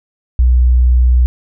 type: tone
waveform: sine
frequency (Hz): 61.74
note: B1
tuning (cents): 0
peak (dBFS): -6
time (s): 0.39-1.26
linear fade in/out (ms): 0
effects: none